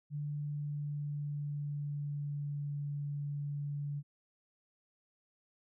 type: tone with pitch glide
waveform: sine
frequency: 146.83 to 144.31 Hz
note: D3 to D3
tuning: 0 to -30 cents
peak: -35 dBFS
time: 0.1-4.03 s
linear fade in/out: 50 ms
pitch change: -30 cents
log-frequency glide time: 0.36-2.77 s
effects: none